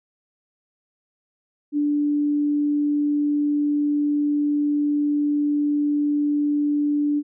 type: tone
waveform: sine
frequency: 292.9 Hz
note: D4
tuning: 5 cents flat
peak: -18 dBFS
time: 1.72-7.23 s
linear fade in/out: 50 ms
effects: none